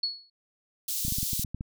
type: tone with exponential decay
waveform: sine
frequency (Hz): 4376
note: C#8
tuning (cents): -23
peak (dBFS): -23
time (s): 0.03-0.3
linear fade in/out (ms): 5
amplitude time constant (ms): 58
type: high-pass noise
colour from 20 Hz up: white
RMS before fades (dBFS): -31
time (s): 0.88-1.44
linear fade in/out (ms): 5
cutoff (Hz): 3800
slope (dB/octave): 24
type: clicks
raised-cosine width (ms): 5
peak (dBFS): -21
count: 10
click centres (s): 1.05 / 1.082 / 1.123 / 1.185 / 1.23 / 1.332 / 1.395 / 1.447 / 1.546 / 1.609
effects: none